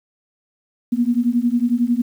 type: beating tone pair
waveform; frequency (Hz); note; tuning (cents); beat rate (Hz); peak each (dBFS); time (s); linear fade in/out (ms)
sine; 234.7 / 245.7; A#3 / B3; +12 / -9; 11; -18; 0.92-2.02; 10
effects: 8-bit